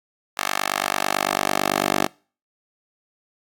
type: tone with high-pass filter sweep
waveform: 10% pulse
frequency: 49 Hz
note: G1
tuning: in tune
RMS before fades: -23 dBFS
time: 0.37-2.07 s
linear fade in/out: 10 ms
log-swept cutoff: 1100 to 420 Hz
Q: 0.96
effects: noise-tail reverb RT60 0.4 s tail -25 dB re dry + AAC 64 kbps